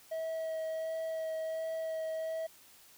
triangle tone with vibrato, 643 Hz, E5, 43 cents flat, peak -32 dBFS, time 0.11-2.47 s, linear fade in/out 10 ms, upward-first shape sine, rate 1.4 Hz, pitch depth 11 cents each way, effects white hiss -59 dBFS RMS until 2.97 s

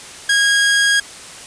sawtooth tone, 1638 Hz, G#6, 24 cents flat, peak -8 dBFS, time 0.29-1 s, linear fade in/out 5 ms, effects white hiss -35 dBFS RMS until 1.46 s + resampled to 22050 Hz

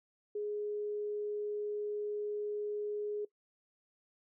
sine tone, 416.9 Hz, G#4, 7 cents sharp, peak -34 dBFS, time 0.35-3.25 s, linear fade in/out 5 ms, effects noise-tail reverb RT60 0.1 s tail -20 dB re dry

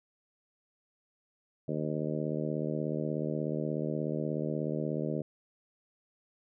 harmonic tone, 76.6 Hz, D#2, 27 cents flat, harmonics 2 / 3 / 4 / 5 / 6 / 7 / 8, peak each -35 / -37 / -38 / -39 / -40 / -40 / -41 dBFS, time 1.68-5.22 s, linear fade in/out 5 ms, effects none

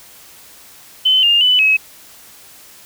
sine tone with pitch steps, 3049 / 2813 / 2994 / 2562 Hz, G7 / F7 / F#7 / E7, -49 / +12 / +20 / -50 cents, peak -9 dBFS, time 1.05-1.77 s, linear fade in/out 10 ms, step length 180 ms, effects white hiss -42 dBFS RMS until 2.85 s

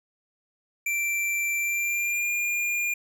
square tone with pitch glide, 2349 to 2411 Hz, D7 to D7, 0 to +45 cents, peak -25 dBFS, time 0.86-2.94 s, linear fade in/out 5 ms, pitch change +45 cents, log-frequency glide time 1.59-2.29 s, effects none

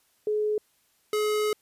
sine / square tone pair in turn, 424 / 424 Hz, G#4 / G#4, +36 / +36 cents, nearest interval unison, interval 0 cents, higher neither, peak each -23 / -24 dBFS, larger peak first, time 0.27-0.58 / 1.13-1.53 s, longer second, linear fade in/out 2 ms, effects white hiss -67 dBFS RMS until 1.61 s + resampled to 32000 Hz

